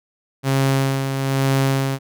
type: tone with tremolo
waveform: sawtooth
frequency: 135.4 Hz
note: C#3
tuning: 40 cents flat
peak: -11 dBFS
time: 0.43-1.99 s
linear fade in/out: 50 ms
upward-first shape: sine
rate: 1.1 Hz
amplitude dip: 50%
effects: none